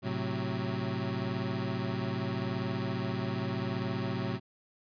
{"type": "chord", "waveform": "25% pulse", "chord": "F# diminished", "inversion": "first", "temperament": "equal", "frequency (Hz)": [110, 130.81, 185], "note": ["A2", "C3", "F#3"], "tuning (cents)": [0, 0, 0], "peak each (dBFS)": -32, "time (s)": [0.02, 4.4], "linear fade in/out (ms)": 50, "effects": ["resampled to 11025 Hz"]}